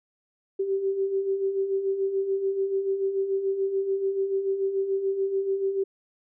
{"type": "beating tone pair", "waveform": "sine", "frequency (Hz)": [383.7, 390.6], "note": ["G4", "G4"], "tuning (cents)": [-37, -6], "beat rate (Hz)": 6.9, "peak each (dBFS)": [-32, -24], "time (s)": [0.59, 5.84], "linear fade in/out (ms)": 10, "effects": []}